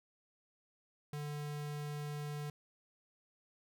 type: tone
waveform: square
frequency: 147.5 Hz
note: D3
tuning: 8 cents sharp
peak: -40 dBFS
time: 1.13-2.5 s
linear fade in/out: 2 ms
effects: none